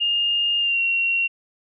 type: tone with pitch glide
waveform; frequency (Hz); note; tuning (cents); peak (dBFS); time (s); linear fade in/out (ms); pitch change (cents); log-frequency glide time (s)
sine; 2827 to 2742; F7 to F7; +20 to -32; -18; 0-1.28; 20; -52; 0.59-0.8
effects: none